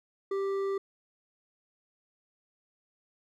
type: tone with hard clipping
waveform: triangle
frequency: 392 Hz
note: G4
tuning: in tune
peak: -30 dBFS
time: 0.31-0.78 s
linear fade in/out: 5 ms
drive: 11 dB
effects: none